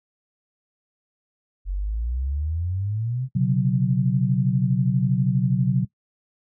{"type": "exponential sweep", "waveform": "sine", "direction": "up", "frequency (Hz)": [44.58, 134.3], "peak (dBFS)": -23, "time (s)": [1.65, 3.29], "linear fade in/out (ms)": 50}
{"type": "chord", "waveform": "sine", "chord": "B suspended second", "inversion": "none", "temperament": "equal with one note detuned", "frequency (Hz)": [126.21, 138.59, 185], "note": ["B2", "C#3", "F#3"], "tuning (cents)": [38, 0, 0], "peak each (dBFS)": -22, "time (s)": [3.35, 5.85], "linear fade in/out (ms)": 10}
{"effects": ["noise-tail reverb RT60 0.1 s tail -19 dB re dry"]}